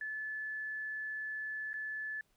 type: tone with dropouts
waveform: sine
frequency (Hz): 1732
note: A6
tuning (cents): -28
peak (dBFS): -37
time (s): 0.01-2.21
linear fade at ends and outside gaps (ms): 2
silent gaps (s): 1.732-1.74
effects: pink hiss -75 dBFS RMS until 2.36 s